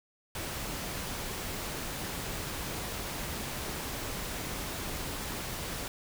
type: noise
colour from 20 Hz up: pink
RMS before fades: -37 dBFS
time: 0.35-5.88 s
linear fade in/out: 2 ms
effects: none